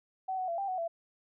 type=tone with pitch steps; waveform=sine; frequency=757 / 743 / 678 / 789 / 743 / 671 Hz; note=F#5 / F#5 / E5 / G5 / F#5 / E5; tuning=+39 / +7 / +49 / +11 / +7 / +31 cents; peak=-31 dBFS; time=0.28-0.88 s; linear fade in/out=10 ms; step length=100 ms; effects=none